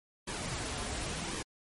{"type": "noise with flanger", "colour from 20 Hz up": "pink", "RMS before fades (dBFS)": -37, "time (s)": [0.27, 1.43], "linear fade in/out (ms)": 10, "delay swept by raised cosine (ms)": [1.4, 6.3], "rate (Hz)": 0.92, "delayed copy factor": -0.5, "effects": ["MP3 48 kbps"]}